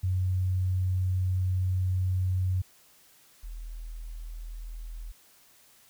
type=tone pair in turn; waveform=sine; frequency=92.5 / 40.52 Hz; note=F#2 / E1; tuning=0 / -29 cents; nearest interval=octave + major second; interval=1429 cents; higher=first; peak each=-24 / -36 dBFS; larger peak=first; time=0.03-2.62 / 3.43-5.12 s; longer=first; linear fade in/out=10 ms; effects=white hiss -59 dBFS RMS until 5.89 s